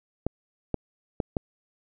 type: clicks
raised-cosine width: 2 ms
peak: -12 dBFS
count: 4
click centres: 0.266 / 0.743 / 1.202 / 1.368 s
effects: none